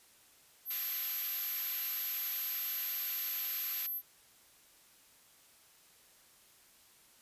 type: tone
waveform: sine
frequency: 12250 Hz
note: G9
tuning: 41 cents flat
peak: -35 dBFS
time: 0.65-4.02 s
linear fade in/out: 50 ms
type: band-pass noise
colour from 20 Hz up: pink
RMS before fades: -45 dBFS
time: 0.7-3.87 s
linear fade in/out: 10 ms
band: 2200 to 9400 Hz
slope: 12 dB/octave
effects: white hiss -63 dBFS RMS until 7.21 s + resampled to 32000 Hz